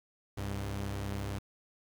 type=tone pair together; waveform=sawtooth; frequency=65.7 / 100.2 Hz; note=C2 / G2; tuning=+8 / +38 cents; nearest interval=perfect fifth; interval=730 cents; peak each=-36 / -32 dBFS; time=0.37-1.39 s; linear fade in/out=10 ms; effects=10-bit